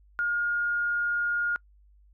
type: tone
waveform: sine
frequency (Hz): 1423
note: F6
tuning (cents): +32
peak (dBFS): -24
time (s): 0.19-1.56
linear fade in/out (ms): 0
effects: noise-tail reverb RT60 0.1 s tail -26 dB re dry + added 50 Hz sine -55 dBFS peak until 2.13 s